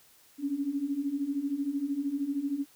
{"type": "beating tone pair", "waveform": "sine", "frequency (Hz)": [272.4, 285.4], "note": ["C#4", "D4"], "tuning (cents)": [-30, -49], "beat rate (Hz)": 13, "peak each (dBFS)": [-34, -30], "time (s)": [0.38, 2.66], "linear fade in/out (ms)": 50, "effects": ["white hiss -60 dBFS RMS until 2.75 s"]}